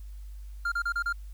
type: tone bursts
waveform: triangle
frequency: 1396.9 Hz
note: F6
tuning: in tune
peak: -24 dBFS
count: 5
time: 0.65-1.127 s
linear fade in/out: 5 ms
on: 69 ms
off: 33 ms
effects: added 50 Hz sine -39 dBFS peak until 1.33 s + white hiss -64 dBFS RMS until 1.33 s